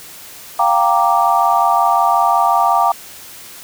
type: chord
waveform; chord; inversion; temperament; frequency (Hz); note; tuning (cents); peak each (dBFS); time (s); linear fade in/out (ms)
sine; G minor seventh; third; equal; 698.5 / 784 / 932.3 / 1174.7; F5 / G5 / Bb5 / D6; 0 / 0 / 0 / 0; -16; 0.59-2.92; 5
effects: white hiss -36 dBFS RMS until 3.63 s